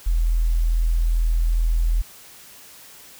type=tone; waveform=sine; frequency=41.2 Hz; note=E1; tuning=in tune; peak=-16 dBFS; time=0.06-2.02 s; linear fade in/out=10 ms; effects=white hiss -45 dBFS RMS until 3.19 s